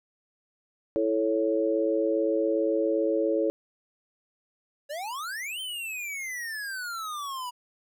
sine chord, A major, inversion second, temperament equal with one note detuned, 329.6 / 437 / 554.4 Hz, E4 / A4 / C#5, 0 / -12 / 0 cents, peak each -27 dBFS, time 0.96-3.5 s, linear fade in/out 0 ms
square exponential two-way sweep, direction up then down, 554.4 to 3136 to 965 Hz, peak -33 dBFS, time 4.89-7.51 s, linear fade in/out 20 ms, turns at 5.6 s
effects none

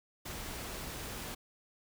pink noise, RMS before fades -42 dBFS, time 0.25-1.35 s, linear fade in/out 10 ms, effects none

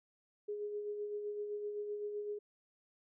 sine tone with tremolo, 415.3 Hz, G#4, in tune, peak -36 dBFS, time 0.48-2.39 s, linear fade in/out 10 ms, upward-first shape sine, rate 7.8 Hz, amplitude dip 40%, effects none

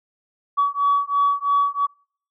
sine beating tone pair, 1134 / 1137 Hz, C#6 / C#6, +39 / +44 cents, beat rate 3 Hz, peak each -19 dBFS, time 0.57-1.87 s, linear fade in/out 20 ms, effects noise-tail reverb RT60 0.5 s tail -26 dB re dry + tanh soft clip ceiling -10 dBFS

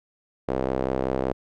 sawtooth tone with band-pass filter, 65.3 Hz, C2, 3 cents flat, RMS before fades -26 dBFS, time 0.48-1.33 s, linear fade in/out 5 ms, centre 500 Hz, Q 1.6, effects none

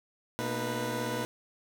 20% pulse tone cluster, 121.8 / 227.5 / 307.7 / 493.3 Hz, B2 / A#3 / D#4 / B4, -24 / -42 / -19 / -2 cents, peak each -32 / -33 / -33 / -30 dBFS, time 0.39-1.25 s, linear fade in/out 0 ms, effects none

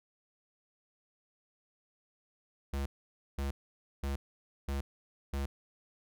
square tone bursts, 69.3 Hz, C#2, in tune, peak -33 dBFS, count 5, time 2.73-5.46 s, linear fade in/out 5 ms, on 130 ms, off 520 ms, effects none

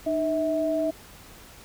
sine tone pair together, 305.5 / 647.3 Hz, D#4 / E5, -32 / -32 cents, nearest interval octave + minor second, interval 1300 cents, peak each -27 / -24 dBFS, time 0.06-0.91 s, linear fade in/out 10 ms, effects pink hiss -48 dBFS RMS until 1.64 s

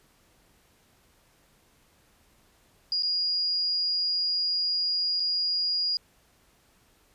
sine tone with dropouts, 4863 Hz, D#8, 40 cents flat, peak -24 dBFS, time 2.92-5.97 s, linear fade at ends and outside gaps 1 ms, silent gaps 3.024-3.032 / 5.198-5.202 s, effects pink hiss -63 dBFS RMS until 7.14 s + resampled to 32000 Hz

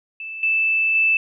sine tone with level steps, 2637 Hz, E7, in tune, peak -29 / -16 / -14 dBFS, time 0.2-1.17 s, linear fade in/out 2 ms, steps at 0.43 / 0.95 s, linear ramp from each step 2 ms, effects none

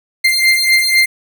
30% pulse beating tone pair, 2093 / 2097 Hz, C7 / C7, 0 / +3 cents, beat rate 4 Hz, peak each -10 dBFS, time 0.24-1.06 s, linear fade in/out 10 ms, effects none

